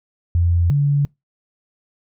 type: tone pair in turn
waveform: sine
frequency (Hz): 86 / 143.01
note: F2 / D3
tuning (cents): -26 / -46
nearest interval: major sixth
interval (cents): 880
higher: second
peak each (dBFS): -13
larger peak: neither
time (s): 0.35-0.7 / 0.7-1.05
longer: neither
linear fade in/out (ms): 0
effects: noise-tail reverb RT60 0.2 s tail -26 dB re dry